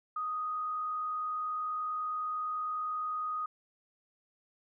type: tone with frequency modulation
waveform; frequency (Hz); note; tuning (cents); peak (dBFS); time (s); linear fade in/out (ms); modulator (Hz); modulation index
sine; 1244.5; D#6; 0; -32; 0.16-3.46; 5; 50.5; 0.26
effects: none